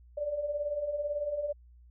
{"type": "beating tone pair", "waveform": "sine", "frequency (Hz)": [570, 588], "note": ["C#5", "D5"], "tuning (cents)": [48, 2], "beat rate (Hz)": 18, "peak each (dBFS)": [-38, -31], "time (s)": [0.17, 1.53], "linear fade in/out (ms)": 10, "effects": ["added 60 Hz sine -53 dBFS peak until 1.9 s"]}